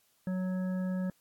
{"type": "harmonic tone", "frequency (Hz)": 185, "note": "F#3", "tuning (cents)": 0, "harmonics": [1, 3, 5, 7, 9], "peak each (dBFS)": [-30, -42, -54, -55, -51], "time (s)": [0.27, 1.1], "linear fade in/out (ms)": 2, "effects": ["white hiss -70 dBFS RMS until 1.2 s", "AAC 64 kbps"]}